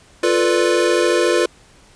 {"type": "chord", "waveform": "square", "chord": "B half-diminished seventh", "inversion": "second", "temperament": "equal", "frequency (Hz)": [349.2, 440, 493.9, 587.3], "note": ["F4", "A4", "B4", "D5"], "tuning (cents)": [0, 0, 0, 0], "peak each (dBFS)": [-18, -22, -19, -23], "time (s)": [0.23, 1.46], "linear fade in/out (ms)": 5, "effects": ["pink hiss -49 dBFS RMS until 1.95 s", "resampled to 22050 Hz"]}